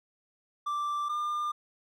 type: tone pair in turn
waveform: triangle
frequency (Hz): 1174.7 / 1201.5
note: D6 / D6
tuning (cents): 0 / +39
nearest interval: unison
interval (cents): 39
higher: second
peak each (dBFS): -27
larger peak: neither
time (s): 0.66-1.09 / 1.09-1.52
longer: neither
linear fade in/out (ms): 10
effects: none